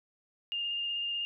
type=tone with vibrato; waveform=sine; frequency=2817 Hz; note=F7; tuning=14 cents sharp; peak=-31 dBFS; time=0.52-1.25 s; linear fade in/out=0 ms; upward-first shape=square; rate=16 Hz; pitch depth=11 cents each way; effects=none